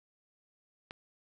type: click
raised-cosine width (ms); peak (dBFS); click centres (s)
0.3; -26; 0.909
effects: none